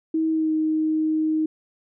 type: tone with pitch glide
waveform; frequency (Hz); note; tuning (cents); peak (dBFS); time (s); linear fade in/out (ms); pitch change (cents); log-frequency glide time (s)
sine; 319.6 to 313; D#4 to D#4; +47 to +10; -19; 0.14-1.46; 5; -37; 0.3-0.52
effects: none